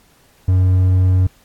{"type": "tone", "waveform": "triangle", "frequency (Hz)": 92.5, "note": "F#2", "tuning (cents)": 0, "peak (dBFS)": -8, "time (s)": [0.48, 1.27], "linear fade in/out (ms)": 5, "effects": ["pink hiss -53 dBFS RMS until 1.44 s", "AAC 64 kbps"]}